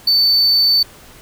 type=tone; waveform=triangle; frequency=4527 Hz; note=C#8; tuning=36 cents sharp; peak=-9 dBFS; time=0.07-0.83 s; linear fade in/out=5 ms; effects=pink hiss -42 dBFS RMS until 1.21 s